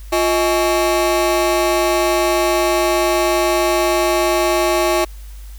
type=ring-modulated tone; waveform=30% pulse; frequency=490.4 Hz; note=B4; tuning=12 cents flat; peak=-8 dBFS; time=0.12-5.05 s; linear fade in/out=10 ms; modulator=140 Hz; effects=added 50 Hz sine -31 dBFS peak until 5.58 s + white hiss -47 dBFS RMS until 5.58 s